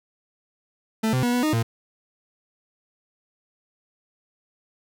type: tone with pitch steps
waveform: 40% pulse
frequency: 221 / 128.3 / 242.5 / 245.7 / 308.4 / 114.6 Hz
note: A3 / C3 / B3 / B3 / D#4 / A#2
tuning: +8 / -34 / -31 / -9 / -15 / -29 cents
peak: -19 dBFS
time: 1.03-1.63 s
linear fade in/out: 10 ms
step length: 100 ms
effects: none